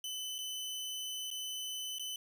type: tone with dropouts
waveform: sawtooth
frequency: 3022 Hz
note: F#7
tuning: 36 cents sharp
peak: -35 dBFS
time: 0.04-2.16 s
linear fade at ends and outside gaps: 2 ms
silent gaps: 0.383-0.387 / 1.304-1.312 / 1.985-1.995 s
effects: none